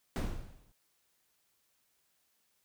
brown noise with exponential decay, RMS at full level -27 dBFS, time 0.16-0.72 s, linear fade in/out 0 ms, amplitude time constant 120 ms, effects white hiss -75 dBFS RMS until 2.64 s

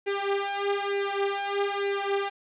sawtooth tone with flanger, 399.8 Hz, G4, 34 cents sharp, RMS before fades -28 dBFS, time 0.06-2.3 s, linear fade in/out 20 ms, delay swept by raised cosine 0.44 to 3.74 ms, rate 1.1 Hz, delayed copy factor +0.85, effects resampled to 8000 Hz + 9-bit

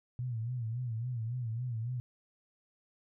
sine tone with vibrato, 118.5 Hz, A#2, 29 cents sharp, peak -33 dBFS, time 0.19-2 s, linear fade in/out 0 ms, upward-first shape sine, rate 3.6 Hz, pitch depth 120 cents each way, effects none

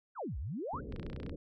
sine exponential two-way sweep, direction down then up, 1614 to 54.9 to 1614 Hz, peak -36 dBFS, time 0.15-0.81 s, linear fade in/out 50 ms, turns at 0.38 s
pink low-pass noise, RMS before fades -42 dBFS, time 0.73-1.36 s, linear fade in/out 5 ms, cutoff 510 Hz, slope 48 dB/octave
clicks, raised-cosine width 0.3 ms, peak -33 dBFS, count 12, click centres 0.924 / 0.962 / 0.997 / 1.03 / 1.065 / 1.1 / 1.131 / 1.163 / 1.201 / 1.232 / 1.264 / 1.295 s
effects none

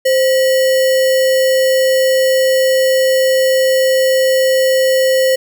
sine tone with sample-and-hold, 523.3 Hz, C5, in tune, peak -9 dBFS, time 0.05-5.36 s, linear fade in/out 10 ms, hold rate 2450 Hz, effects none

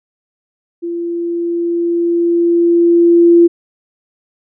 sine tone with level ramp, 341.8 Hz, F4, 37 cents flat, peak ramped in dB -18 to -3 dBFS, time 0.82-3.48 s, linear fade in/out 20 ms, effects none

